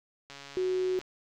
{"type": "click train", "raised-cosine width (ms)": 0.2, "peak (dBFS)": -28, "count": 101, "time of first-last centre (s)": [0.3, 1.014], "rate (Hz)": 140}
{"type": "tone", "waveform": "sine", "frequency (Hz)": 370, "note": "F#4", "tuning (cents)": 0, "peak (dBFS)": -26, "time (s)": [0.57, 0.99], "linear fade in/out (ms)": 0}
{"effects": []}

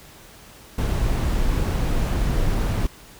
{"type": "noise", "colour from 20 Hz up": "brown", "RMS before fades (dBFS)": -21, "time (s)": [0.78, 2.87], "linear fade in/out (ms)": 5, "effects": ["pink hiss -46 dBFS RMS until 3.19 s"]}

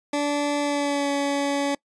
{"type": "tone with pitch glide", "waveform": "20% pulse", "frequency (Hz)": [290.1, 282.5], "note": ["D4", "C#4"], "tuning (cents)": [-21, 33], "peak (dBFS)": -17, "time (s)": [0.13, 1.75], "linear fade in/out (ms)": 5, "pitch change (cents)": -46, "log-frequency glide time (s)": [0.6, 1.1], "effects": ["noise-tail reverb RT60 0.1 s tail -24 dB re dry", "resampled to 22050 Hz"]}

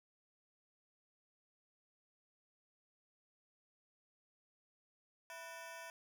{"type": "ring-modulated tone", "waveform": "20% pulse", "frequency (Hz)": 822, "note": "G#5", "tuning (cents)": -18, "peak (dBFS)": -40, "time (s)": [5.3, 5.9], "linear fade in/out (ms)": 0, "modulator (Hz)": 160, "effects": []}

